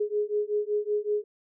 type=beating tone pair; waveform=sine; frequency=415.3 / 420.6 Hz; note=G#4 / G#4; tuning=0 / +22 cents; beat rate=5.3 Hz; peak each=-28 dBFS; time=0-1.24 s; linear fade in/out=10 ms; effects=none